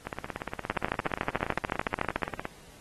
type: two click trains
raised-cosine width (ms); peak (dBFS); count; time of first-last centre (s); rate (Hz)
0.5; -18 / -11; 42 / 22; 0.07-2.454 / 0.7-2.233; 17.2 / 13.7
effects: pink hiss -54 dBFS RMS until 2.8 s + AAC 32 kbps